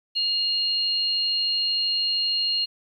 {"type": "tone pair together", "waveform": "sine", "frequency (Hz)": [2846, 4231], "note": ["F7", "C8"], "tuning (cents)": [32, 19], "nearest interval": "perfect fifth", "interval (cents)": 687, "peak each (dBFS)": [-28, -22], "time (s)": [0.15, 2.66], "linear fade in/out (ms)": 20, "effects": ["10-bit"]}